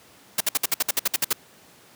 white noise bursts, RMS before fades -21 dBFS, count 12, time 0.38-1.33 s, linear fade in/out 5 ms, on 26 ms, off 58 ms, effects pink hiss -52 dBFS RMS until 1.95 s + high-pass 150 Hz 12 dB/octave

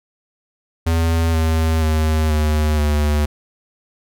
square tone with pitch steps, 82.41 / 80.34 / 78.33 / 76.36 / 74.44 Hz, E2 / E2 / D#2 / D#2 / D2, 0 / -44 / +12 / -32 / +24 cents, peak -15 dBFS, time 0.86-3.26 s, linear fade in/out 10 ms, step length 480 ms, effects none

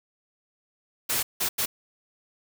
white noise bursts at uneven times, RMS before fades -26 dBFS, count 3, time 1.09-1.23 / 1.4-1.49 / 1.58-1.66 s, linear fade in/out 10 ms, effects none

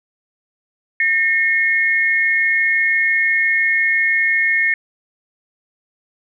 sine tone pair together, 1820.2 / 2166 Hz, A#6 / C#7, -42 / -41 cents, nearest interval minor third, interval 301 cents, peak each -16 dBFS, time 1-4.74 s, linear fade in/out 2 ms, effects none

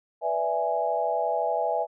sine chord, E dominant seventh, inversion second, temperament equal, 493.9 / 587.3 / 659.3 / 830.6 Hz, B4 / D5 / E5 / G#5, 0 / 0 / 0 / 0 cents, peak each -31 / -31 / -27 / -28 dBFS, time 0.21-1.87 s, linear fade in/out 50 ms, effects none

